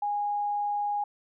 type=tone; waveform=sine; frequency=823 Hz; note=G#5; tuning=16 cents flat; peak=-26 dBFS; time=0.02-1.04 s; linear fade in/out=5 ms; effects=none